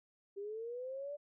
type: linear sweep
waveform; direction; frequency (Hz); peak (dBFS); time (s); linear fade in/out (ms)
sine; up; 392 to 589; -40; 0.36-1.17; 20
effects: none